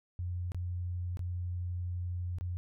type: tone with dropouts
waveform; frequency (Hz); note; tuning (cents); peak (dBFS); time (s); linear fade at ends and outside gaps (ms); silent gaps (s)
sine; 88.8; F2; +29; -33; 0.19-2.57; 0; 0.519-0.546 / 1.171-1.193 / 2.385-2.41
effects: none